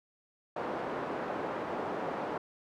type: band-pass noise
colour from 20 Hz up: pink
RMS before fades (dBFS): -36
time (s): 0.56-2.38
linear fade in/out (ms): 5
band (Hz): 340 to 1000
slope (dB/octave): 12
effects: none